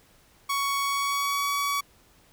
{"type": "tone with pitch glide", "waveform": "sawtooth", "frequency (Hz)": [1116, 1132.9], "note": ["C#6", "C#6"], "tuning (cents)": [11, 37], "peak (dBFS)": -21, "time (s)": [0.49, 1.81], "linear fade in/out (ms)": 10, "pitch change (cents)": 26, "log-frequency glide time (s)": [0.8, 1.52], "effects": ["pink hiss -59 dBFS RMS until 2.32 s"]}